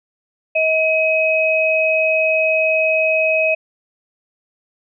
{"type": "tone pair together", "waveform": "sine", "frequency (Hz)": [636, 2539], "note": ["D#5", "D#7"], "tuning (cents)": [38, 34], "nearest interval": "2 octaves", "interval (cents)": 2396, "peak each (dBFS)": -16, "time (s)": [0.55, 3.55], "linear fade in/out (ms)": 10, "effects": []}